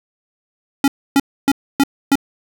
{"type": "tone bursts", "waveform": "square", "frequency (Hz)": 277.2, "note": "C#4", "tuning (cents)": 0, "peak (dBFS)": -10, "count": 5, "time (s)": [0.84, 2.155], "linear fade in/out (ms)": 2, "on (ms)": 39, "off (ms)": 280, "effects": []}